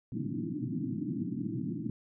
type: band-pass noise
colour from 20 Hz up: white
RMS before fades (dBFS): -35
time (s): 0.12-1.9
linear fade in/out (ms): 2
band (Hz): 110 to 330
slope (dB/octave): 96
effects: none